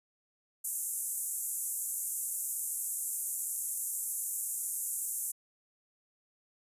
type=band-pass noise; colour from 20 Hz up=white; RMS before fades=-36 dBFS; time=0.64-5.32 s; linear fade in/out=10 ms; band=7200 to 13000 Hz; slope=48 dB/octave; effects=resampled to 32000 Hz